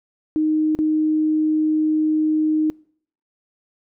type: tone with dropouts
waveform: sine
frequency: 310 Hz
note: D#4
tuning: 6 cents flat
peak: -16 dBFS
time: 0.36-2.7 s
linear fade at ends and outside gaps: 0 ms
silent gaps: 0.75-0.789 s
effects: noise-tail reverb RT60 0.6 s tail -26 dB re dry